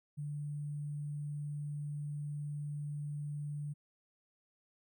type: tone with sample-and-hold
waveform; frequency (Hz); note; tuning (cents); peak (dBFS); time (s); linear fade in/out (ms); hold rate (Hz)
sine; 146.83; D3; 0; -37; 0.17-3.74; 20; 8820
effects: none